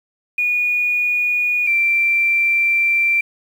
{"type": "tone pair in turn", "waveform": "sine", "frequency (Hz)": [2452, 2354], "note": ["D#7", "D7"], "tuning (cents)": [-26, 3], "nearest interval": "minor second", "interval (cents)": 71, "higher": "first", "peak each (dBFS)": [-15, -13], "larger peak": "second", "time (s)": [[0.38, 1.67], [1.67, 3.21]], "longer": "second", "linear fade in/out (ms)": 5, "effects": ["7-bit"]}